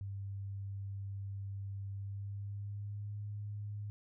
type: tone with pitch glide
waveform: sine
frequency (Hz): 98.8 to 103.47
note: G2 to G#2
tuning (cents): +14 to -6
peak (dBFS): -39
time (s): 0.01-3.9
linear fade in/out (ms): 0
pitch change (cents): +80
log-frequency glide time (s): 1.93-3.17
effects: none